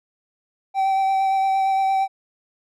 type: tone with vibrato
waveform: triangle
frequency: 773 Hz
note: G5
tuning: 24 cents flat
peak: -15 dBFS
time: 0.74-2.08 s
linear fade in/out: 50 ms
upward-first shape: sine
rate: 8.7 Hz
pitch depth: 14 cents each way
effects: none